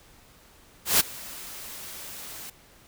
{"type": "noise with ADSR envelope", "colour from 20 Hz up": "white", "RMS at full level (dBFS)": -18, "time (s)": [0.85, 2.5], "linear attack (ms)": 150, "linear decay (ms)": 16, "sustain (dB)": -22, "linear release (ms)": 5, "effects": ["pink hiss -55 dBFS RMS until 2.87 s"]}